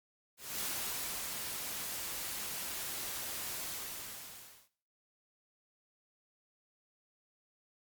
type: noise with ADSR envelope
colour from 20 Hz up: white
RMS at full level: -37 dBFS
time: 0.37-4.69 s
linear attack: 240 ms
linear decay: 670 ms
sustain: -3 dB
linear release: 1100 ms
effects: noise-tail reverb RT60 0.5 s tail -17 dB re dry + Opus 48 kbps